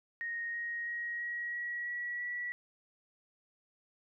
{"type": "tone with pitch steps", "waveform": "sine", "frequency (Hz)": [1864.7, 1877.7, 1890.7, 1903.9, 1917.1, 1930.5, 1943.9], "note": ["A#6", "A#6", "A#6", "A#6", "A#6", "B6", "B6"], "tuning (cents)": [0, 12, 24, 36, 48, -40, -28], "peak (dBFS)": -35, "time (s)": [0.21, 2.52], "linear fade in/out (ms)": 0, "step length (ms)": 330, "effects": []}